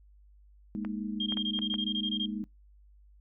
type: chord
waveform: sine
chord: Ab suspended second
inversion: none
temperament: just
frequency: 207.7 / 233.6 / 311.5 Hz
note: Ab3 / Bb3 / Eb4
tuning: 0 / +4 / +2 cents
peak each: -34 / -38 / -40 dBFS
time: 0.75-2.44 s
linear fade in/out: 0 ms
type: clicks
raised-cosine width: 0.5 ms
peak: -26 dBFS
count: 5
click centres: 0.849 / 1.323 / 1.372 / 1.59 / 1.741 s
type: tone bursts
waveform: sine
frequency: 3215 Hz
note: G7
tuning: 43 cents sharp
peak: -29 dBFS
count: 13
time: 1.2-2.258 s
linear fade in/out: 5 ms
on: 62 ms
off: 21 ms
effects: noise-tail reverb RT60 0.2 s tail -25 dB re dry + added 50 Hz sine -55 dBFS peak until 3.2 s